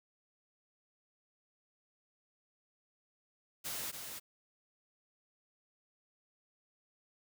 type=noise with echo; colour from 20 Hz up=white; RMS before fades=-40 dBFS; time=3.64-3.92 s; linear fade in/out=20 ms; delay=280 ms; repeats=1; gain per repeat=-5 dB; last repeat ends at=4.2 s; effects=none